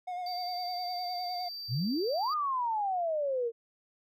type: tone with vibrato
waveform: triangle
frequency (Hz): 720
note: F#5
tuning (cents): -47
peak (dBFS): -32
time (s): 0.07-1.49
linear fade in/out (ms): 10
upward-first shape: sine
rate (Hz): 9.8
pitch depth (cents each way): 36
type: tone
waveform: triangle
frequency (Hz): 4656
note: D8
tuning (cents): -16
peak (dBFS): -37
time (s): 0.26-2.34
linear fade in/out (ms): 5
type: exponential two-way sweep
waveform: sine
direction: up then down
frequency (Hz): 103.83 to 1251 to 450.5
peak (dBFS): -28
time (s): 1.68-3.52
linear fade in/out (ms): 50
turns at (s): 2.33
effects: none